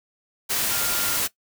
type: tone in noise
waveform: sine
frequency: 1402 Hz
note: F6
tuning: 6 cents sharp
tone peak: -33 dBFS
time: 0.7-1.18 s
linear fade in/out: 20 ms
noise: white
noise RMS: -24 dBFS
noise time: 0.49-1.28 s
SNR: -12 dB
effects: noise-tail reverb RT60 0.1 s tail -18 dB re dry